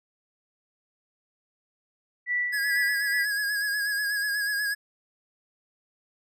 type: tone with tremolo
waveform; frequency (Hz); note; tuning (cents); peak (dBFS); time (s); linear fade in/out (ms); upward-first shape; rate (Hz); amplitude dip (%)
sine; 1961; B6; -13; -23; 2.26-3.26; 50; sine; 2.3; 65
type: tone with vibrato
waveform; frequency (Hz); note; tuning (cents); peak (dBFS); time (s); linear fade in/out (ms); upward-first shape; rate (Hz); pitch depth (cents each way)
square; 1661.2; G#6; 0; -26; 2.52-4.75; 20; sine; 8.2; 44
effects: none